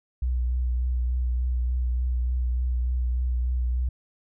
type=tone with vibrato; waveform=sine; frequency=61.7 Hz; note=B1; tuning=1 cent flat; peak=-22 dBFS; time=0.22-3.89 s; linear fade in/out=5 ms; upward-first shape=triangle; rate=3.4 Hz; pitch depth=30 cents each way; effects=none